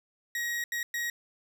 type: tone bursts at uneven times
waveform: 40% pulse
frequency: 1895 Hz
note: A#6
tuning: 28 cents sharp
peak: -29 dBFS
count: 3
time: 0.35-0.64 / 0.72-0.83 / 0.94-1.1 s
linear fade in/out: 2 ms
effects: none